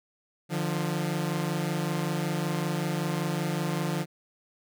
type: tone pair together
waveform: sawtooth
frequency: 150 / 175.28 Hz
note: D3 / F3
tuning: +37 / +7 cents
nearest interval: minor third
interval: 270 cents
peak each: -26 dBFS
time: 0.49-4.06 s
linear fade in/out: 50 ms
effects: none